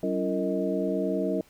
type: tone cluster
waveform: sine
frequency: 190.9 / 280.6 / 341.1 / 457.1 / 627 Hz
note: G3 / C#4 / F4 / A#4 / D#5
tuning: -46 / +21 / -41 / -34 / +13 cents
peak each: -31 dBFS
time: 0.03-1.41 s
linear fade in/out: 2 ms
effects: pink hiss -59 dBFS RMS until 1.49 s